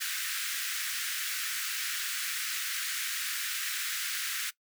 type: high-pass noise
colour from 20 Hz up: pink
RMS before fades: -34 dBFS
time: 0-4.51 s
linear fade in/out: 20 ms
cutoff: 1400 Hz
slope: 48 dB/octave
effects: noise-tail reverb RT60 0.1 s tail -19 dB re dry